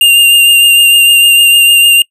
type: tone with vibrato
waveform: square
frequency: 2798 Hz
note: F7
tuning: 3 cents sharp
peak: -3 dBFS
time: 0.01-2.02 s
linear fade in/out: 2 ms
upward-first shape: triangle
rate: 6.6 Hz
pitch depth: 22 cents each way
effects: noise-tail reverb RT60 0.1 s tail -25 dB re dry